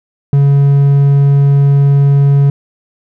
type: tone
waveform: triangle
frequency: 140.5 Hz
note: C#3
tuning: 24 cents sharp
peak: -3 dBFS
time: 0.33-2.5 s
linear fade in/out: 2 ms
effects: none